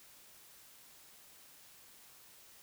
silence, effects white hiss -59 dBFS RMS until 2.62 s

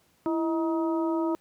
harmonic tone with a mistuned harmonic, 316.2 Hz, D#4, 28 cents sharp, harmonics 1 / 2 / 3 / 4, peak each -25 / -33 / -34 / -39 dBFS, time 0.26-1.35 s, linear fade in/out 0 ms, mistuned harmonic 1, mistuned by +79 cents, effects pink hiss -65 dBFS RMS until 1.4 s + high-pass 80 Hz 12 dB/octave

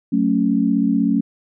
sine chord, F# minor, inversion none, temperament just, 185 / 222 / 277.5 Hz, F#3 / A3 / C#4, 0 / +16 / +2 cents, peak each -21 / -18 / -18 dBFS, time 0.12-1.21 s, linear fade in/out 10 ms, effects none

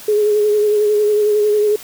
sine tone with vibrato, 420 Hz, G#4, 19 cents sharp, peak -11 dBFS, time 0.08-1.76 s, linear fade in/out 5 ms, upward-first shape sine, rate 11 Hz, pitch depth 29 cents each way, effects white hiss -36 dBFS RMS until 1.83 s

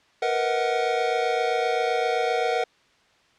square chord, B major seventh, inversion third, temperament equal with one note detuned, 466.2 / 493.9 / 635.7 / 740 Hz, A#4 / B4 / D#5 / F#5, 0 / 0 / +37 / 0 cents, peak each -27 / -30 / -31 / -26 dBFS, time 0.22-2.64 s, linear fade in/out 5 ms, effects white hiss -60 dBFS RMS until 3.38 s + low-pass 4000 Hz 12 dB/octave

